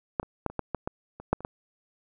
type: clicks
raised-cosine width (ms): 1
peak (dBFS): -11 / -26 / -12 / -27 / -14 / -14 / -16 / -27 / -8 / -29 / -17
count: 11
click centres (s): 0.198 / 0.23 / 0.463 / 0.5 / 0.593 / 0.747 / 0.875 / 1.2 / 1.33 / 1.406 / 1.449
effects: none